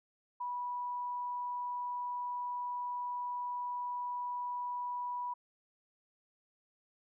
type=tone; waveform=sine; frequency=980 Hz; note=B5; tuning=14 cents flat; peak=-35 dBFS; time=0.4-5.34 s; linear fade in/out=10 ms; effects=none